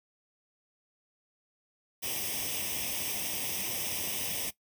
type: noise with comb filter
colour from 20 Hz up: white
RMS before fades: -34 dBFS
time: 2.02-4.51 s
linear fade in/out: 20 ms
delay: 0.35 ms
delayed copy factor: +0.8
effects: noise-tail reverb RT60 0.1 s tail -17 dB re dry + high-pass 60 Hz 12 dB/octave